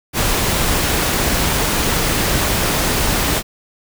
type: noise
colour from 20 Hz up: pink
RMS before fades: -17 dBFS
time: 0.13-3.43 s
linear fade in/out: 50 ms
effects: none